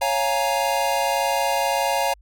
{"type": "chord", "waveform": "square", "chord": "Bb minor seventh", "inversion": "first", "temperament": "equal", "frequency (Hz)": [554.4, 698.5, 830.6, 932.3], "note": ["Db5", "F5", "Ab5", "Bb5"], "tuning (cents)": [0, 0, 0, 0], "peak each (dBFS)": -26, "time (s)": [0.01, 2.14], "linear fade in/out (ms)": 10, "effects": ["added 50 Hz sine -49 dBFS peak until 2.21 s"]}